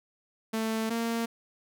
sawtooth tone pair in turn, 222 / 230.5 Hz, A3 / A#3, +16 / -19 cents, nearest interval minor second, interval 65 cents, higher second, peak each -24 dBFS, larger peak neither, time 0.53-0.9 / 0.9-1.26 s, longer first, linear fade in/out 10 ms, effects none

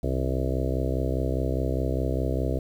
harmonic tone, 64.9 Hz, C2, 13 cents flat, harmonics 1 / 2 / 4 / 5 / 6 / 7 / 8 / 9 / 10, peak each -27 / -30 / -33 / -34 / -35 / -35 / -36 / -37 / -37 dBFS, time 0.03-2.59 s, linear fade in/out 5 ms, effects 9-bit

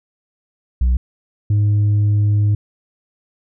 sine tone pair in turn, 61.74 / 103.83 Hz, B1 / G#2, 0 / 0 cents, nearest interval major sixth, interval 900 cents, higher second, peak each -9 dBFS, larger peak neither, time 0.81-0.97 / 1.5-2.55 s, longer second, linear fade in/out 5 ms, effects tanh soft clip ceiling -11 dBFS

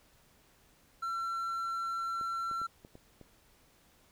triangle tone, 1353 Hz, E6, 45 cents sharp, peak -31 dBFS, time 1.02-2.67 s, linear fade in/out 10 ms
clicks, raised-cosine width 2 ms, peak -37 dBFS, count 6, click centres 2.212 / 2.513 / 2.616 / 2.849 / 2.954 / 3.213 s
effects pink hiss -65 dBFS RMS until 4.11 s

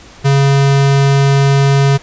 square tone, 138.59 Hz, C#3, in tune, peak -8 dBFS, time 0.24-1.98 s, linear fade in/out 20 ms, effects pink hiss -38 dBFS RMS until 2.02 s + resampled to 16000 Hz

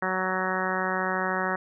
harmonic tone, 186.5 Hz, F#3, 14 cents sharp, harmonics 1 / 2 / 3 / 4 / 5 / 6 / 7 / 8 / 9 / 10, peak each -34 / -34 / -34 / -34 / -34 / -34 / -34 / -34 / -34 / -34 dBFS, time 0.02-1.56 s, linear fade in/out 5 ms, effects none

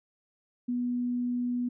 sine tone, 244.8 Hz, B3, 15 cents flat, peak -27 dBFS, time 0.68-1.69 s, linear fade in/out 10 ms, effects none

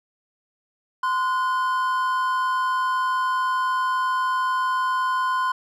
triangle tone pair together, 1031.7 / 1459 Hz, C6 / F#6, -25 / -25 cents, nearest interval tritone, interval 600 cents, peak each -19 / -26 dBFS, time 1.03-5.52 s, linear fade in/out 5 ms, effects none

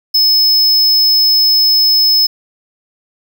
square tone, 5200 Hz, E8, 24 cents flat, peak -8 dBFS, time 0.14-2.27 s, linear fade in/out 10 ms, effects none

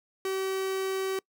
45% pulse tone, 382.7 Hz, G4, 42 cents flat, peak -28 dBFS, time 0.25-1.19 s, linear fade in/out 2 ms, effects noise-tail reverb RT60 0.1 s tail -25 dB re dry

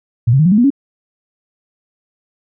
sine tone with pitch steps, 117 / 135.18 / 156.18 / 180.44 / 208.5 / 240.9 / 278.3 Hz, A#2 / C#3 / D#3 / F#3 / G#3 / B3 / C#4, +7 / -43 / +7 / -43 / +7 / -43 / +7 cents, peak -7 dBFS, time 0.27-0.704 s, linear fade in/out 10 ms, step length 62 ms, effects none

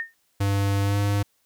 sine tone with exponential decay, 1829 Hz, A#6, 33 cents flat, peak -23 dBFS, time 0-0.14 s, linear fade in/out 0 ms, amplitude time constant 29 ms
square tone with pitch glide, 99.6 to 101.4 Hz, G2 to G#2, +28 to -41 cents, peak -21 dBFS, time 0.4-1.23 s, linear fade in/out 10 ms, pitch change +31 cents, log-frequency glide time 0.82-0.98 s
effects white hiss -68 dBFS RMS until 1.45 s

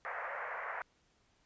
white band-pass noise, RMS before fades -41 dBFS, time 0.05-0.82 s, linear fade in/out 0 ms, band 500 to 2000 Hz, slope 48 dB/octave, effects pink hiss -72 dBFS RMS until 1.45 s + resampled to 16000 Hz

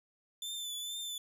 sawtooth tone with vibrato, 3520 Hz, A7, in tune, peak -35 dBFS, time 0.42-1.18 s, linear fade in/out 2 ms, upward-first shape triangle, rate 2.2 Hz, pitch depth 43 cents each way, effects none

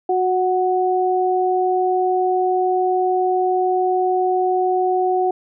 sine tone pair together, 367 / 740 Hz, F#4 / F#5, -14 / 0 cents, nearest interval octave, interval 1214 cents, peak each -18 dBFS, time 0.09-5.31 s, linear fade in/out 5 ms, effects none

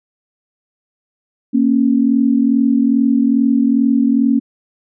sine tone pair together, 232.9 / 275.3 Hz, A#3 / C#4, -1 / -12 cents, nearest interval minor third, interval 289 cents, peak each -13 dBFS, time 1.53-4.4 s, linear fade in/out 20 ms, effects none

